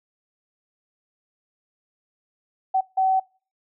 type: tone bursts at uneven times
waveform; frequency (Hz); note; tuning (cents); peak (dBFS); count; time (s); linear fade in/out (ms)
sine; 760; F#5; +46; -17; 2; 2.74-2.81 / 2.97-3.2; 10
effects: noise-tail reverb RT60 0.4 s tail -25 dB re dry